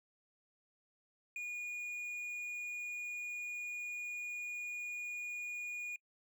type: tone with hard clipping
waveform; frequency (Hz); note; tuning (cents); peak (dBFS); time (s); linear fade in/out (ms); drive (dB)
triangle; 2444; D#7; -32; -40; 1.36-5.96; 2; 6
effects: noise-tail reverb RT60 0.1 s tail -25 dB re dry